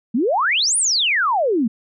sine exponential two-way sweep, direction up then down, 208.5 to 9956 to 208.5 Hz, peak -15 dBFS, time 0.14-1.68 s, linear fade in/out 10 ms, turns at 0.77 s, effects none

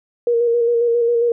sine tone with vibrato, 471.1 Hz, A#4, 18 cents sharp, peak -13 dBFS, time 0.27-1.32 s, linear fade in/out 2 ms, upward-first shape square, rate 7.4 Hz, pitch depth 23 cents each way, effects none

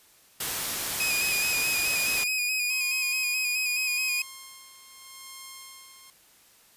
white noise, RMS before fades -30 dBFS, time 0.4-2.24 s, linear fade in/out 5 ms
sawtooth tone with vibrato, 2492 Hz, D#7, 2 cents sharp, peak -22 dBFS, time 1-4.22 s, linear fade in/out 2 ms, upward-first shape square, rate 4.7 Hz, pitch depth 29 cents each way
5% pulse tone with tremolo, 1066 Hz, C6, 32 cents sharp, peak -29 dBFS, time 2.7-6.1 s, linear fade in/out 0 ms, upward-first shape sine, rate 0.83 Hz, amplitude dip 60%
effects white hiss -58 dBFS RMS until 6.76 s + resampled to 32000 Hz

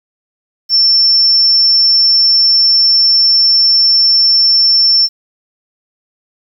sine tone, 5390 Hz, E8, 38 cents sharp, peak -6 dBFS, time 0.69-5.09 s, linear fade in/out 50 ms, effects 7-bit

